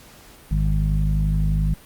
harmonic tone with a mistuned harmonic, 51.6 Hz, G#1, 10 cents flat, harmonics 1 / 2 / 3 / 4, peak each -19 / -29 / -22 / -32 dBFS, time 0.51-1.74 s, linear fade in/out 5 ms, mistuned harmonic 1, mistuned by +17 cents, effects pink hiss -47 dBFS RMS until 1.85 s + Opus 48 kbps

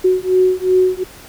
sine beating tone pair, 368.7 / 371.4 Hz, F#4 / F#4, -6 / +7 cents, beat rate 2.7 Hz, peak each -14 / -14 dBFS, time 0.04-1.04 s, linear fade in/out 10 ms, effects pink hiss -39 dBFS RMS until 1.28 s

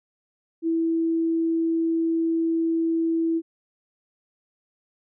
sine tone, 328.7 Hz, E4, 5 cents flat, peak -20 dBFS, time 0.62-3.42 s, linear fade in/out 50 ms, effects none

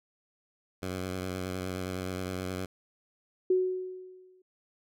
10% pulse tone with vibrato, 92.5 Hz, F#2, in tune, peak -25 dBFS, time 0.82-2.66 s, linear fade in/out 10 ms, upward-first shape sine, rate 9.6 Hz, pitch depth 30 cents each way
sine tone with exponential decay, 370 Hz, F#4, in tune, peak -20 dBFS, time 3.5-4.42 s, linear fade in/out 5 ms, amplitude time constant 200 ms
effects none

